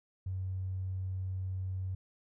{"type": "tone with tanh clipping", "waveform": "triangle", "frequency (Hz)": 93.7, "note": "F#2", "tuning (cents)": 22, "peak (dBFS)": -33, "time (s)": [0.26, 1.95], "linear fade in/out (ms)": 5, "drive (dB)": 2, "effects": []}